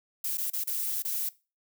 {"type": "noise with dropouts", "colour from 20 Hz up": "violet", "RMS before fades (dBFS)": -31, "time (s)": [0.24, 1.29], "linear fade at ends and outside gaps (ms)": 5, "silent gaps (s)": [[0.373, 0.381], [0.502, 0.533], [0.639, 0.672], [1.023, 1.049]], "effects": ["noise-tail reverb RT60 0.3 s tail -20 dB re dry"]}